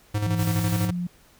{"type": "tone with tremolo", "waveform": "square", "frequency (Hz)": 104.6, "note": "G#2", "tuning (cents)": 13, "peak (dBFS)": -22, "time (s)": [0.14, 0.91], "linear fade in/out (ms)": 10, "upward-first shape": "square", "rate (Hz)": 12, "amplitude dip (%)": 50}
{"type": "tone with pitch glide", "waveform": "sine", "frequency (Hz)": [167.2, 176.53], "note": ["E3", "F3"], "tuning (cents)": [25, 19], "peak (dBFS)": -25, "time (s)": [0.26, 1.07], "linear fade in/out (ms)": 5, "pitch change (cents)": 94, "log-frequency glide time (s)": [0.59, 0.86]}
{"type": "noise", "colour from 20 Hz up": "white", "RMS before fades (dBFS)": -36, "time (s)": [0.36, 0.89], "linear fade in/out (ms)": 50}
{"effects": ["pink hiss -56 dBFS RMS until 1.39 s"]}